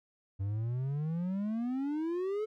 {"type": "exponential sweep", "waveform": "triangle", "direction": "up", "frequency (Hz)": [95.2, 440], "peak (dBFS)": -29, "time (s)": [0.39, 2.46], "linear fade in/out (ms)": 20, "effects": []}